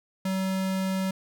square tone, 189.9 Hz, F#3, 45 cents sharp, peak -26 dBFS, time 0.25-1.11 s, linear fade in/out 5 ms, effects none

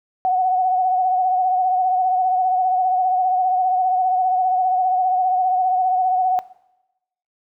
sine tone with vibrato, 740 Hz, F#5, in tune, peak -15 dBFS, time 0.25-6.39 s, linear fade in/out 0 ms, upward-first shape sine, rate 15 Hz, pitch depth 38 cents each way, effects noise-tail reverb RT60 0.9 s tail -18 dB re dry

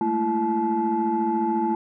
sine tone cluster, 212.2 / 226.3 / 336.1 / 864 Hz, G#3 / A3 / E4 / A5, +38 / +49 / +34 / -32 cents, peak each -31 / -26 / -24 / -23 dBFS, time 0.01-1.75 s, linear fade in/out 2 ms, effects tanh soft clip ceiling -14 dBFS

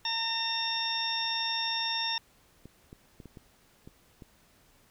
harmonic tone, 911 Hz, A#5, 40 cents flat, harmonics 1 / 2 / 3 / 4 / 6, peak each -36 / -39 / -38 / -33 / -33 dBFS, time 0.05-2.18 s, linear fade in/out 2 ms
clicks, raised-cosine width 3 ms, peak -33 dBFS, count 7, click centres 2.656 / 2.929 / 3.202 / 3.257 / 3.372 / 3.875 / 4.222 s
effects pink hiss -63 dBFS RMS until 4.9 s

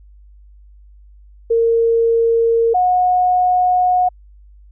sine tone pair in turn, 459.7 / 727.6 Hz, A#4 / F#5, -24 / -29 cents, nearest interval minor sixth, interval 795 cents, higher second, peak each -11 dBFS, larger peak neither, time 1.5-2.74 / 2.74-4.09 s, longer second, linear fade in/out 10 ms, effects added 50 Hz sine -41 dBFS peak until 4.71 s

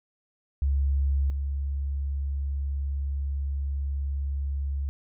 sine tone pair in turn, 69.2 / 69.6 Hz, C#2 / C#2, -2 / +8 cents, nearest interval unison, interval 10 cents, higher second, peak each -21 / -26 dBFS, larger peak first, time 0.62-1.3 / 1.3-4.89 s, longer second, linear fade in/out 0 ms, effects none

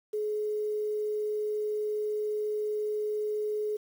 sine tone with quantisation, 423.9 Hz, G#4, 35 cents sharp, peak -28 dBFS, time 0.13-3.77 s, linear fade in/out 10 ms, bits 9, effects none

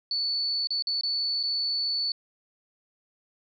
sine tone with dropouts, 4463 Hz, C#8, 11 cents sharp, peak -25 dBFS, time 0.11-2.12 s, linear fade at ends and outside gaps 2 ms, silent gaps 0.672-0.705 / 0.824-0.87 / 1.011-1.034 / 1.43-1.435 s, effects none

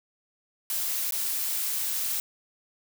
blue noise with dropouts, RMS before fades -29 dBFS, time 0.7-2.2 s, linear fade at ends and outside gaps 1 ms, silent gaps 1.109-1.122 s, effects none

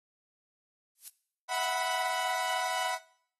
violet noise with exponential growth, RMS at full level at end -35 dBFS, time 0.95-1.08 s, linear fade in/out 1 ms, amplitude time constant 28 ms
sawtooth chord, E suspended second, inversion none, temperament equal with one note detuned, 650.2 / 740 / 987.8 Hz, E5 / F#5 / B5, -24 / 0 / 0 cents, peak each -35 / -29 / -30 dBFS, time 1.48-2.99 s, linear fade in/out 50 ms
effects noise-tail reverb RT60 0.6 s tail -19 dB re dry + AAC 32 kbps

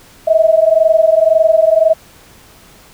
sine tone pair together, 633 / 654.9 Hz, D#5 / E5, +30 / -11 cents, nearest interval minor second, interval 59 cents, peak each -10 dBFS, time 0.27-1.94 s, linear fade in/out 10 ms, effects pink hiss -43 dBFS RMS until 2.93 s

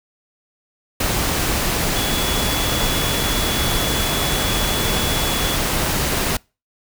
sine tone in noise, 3400 Hz, G#7, 40 cents sharp, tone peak -26 dBFS, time 1.96-5.56 s, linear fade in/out 5 ms, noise pink, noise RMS -20 dBFS, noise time 1-6.37 s, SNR -9 dB, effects noise-tail reverb RT60 0.3 s tail -26 dB re dry

